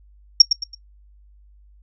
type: tone with echo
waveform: sine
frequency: 5540 Hz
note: F8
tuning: 15 cents flat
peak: -3 dBFS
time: 0.4-0.42 s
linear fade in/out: 5 ms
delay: 110 ms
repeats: 3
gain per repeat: -10 dB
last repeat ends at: 0.75 s
effects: noise-tail reverb RT60 0.1 s tail -18 dB re dry + added 50 Hz sine -48 dBFS peak until 1.82 s